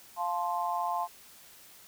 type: chord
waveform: sine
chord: F major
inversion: none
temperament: just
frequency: 698.5 / 873.1 / 1047.7 Hz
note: F5 / A5 / C6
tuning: 0 / -14 / +2 cents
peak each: -33 dBFS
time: 0.16-1.08 s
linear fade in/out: 50 ms
effects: white hiss -54 dBFS RMS until 1.87 s